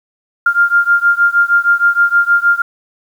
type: beating tone pair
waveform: sine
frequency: 1396.9 / 1403.3 Hz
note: F6 / F6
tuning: 0 / +8 cents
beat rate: 6.4 Hz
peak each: -11 / -12 dBFS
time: 0.46-2.62 s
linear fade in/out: 5 ms
effects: 7-bit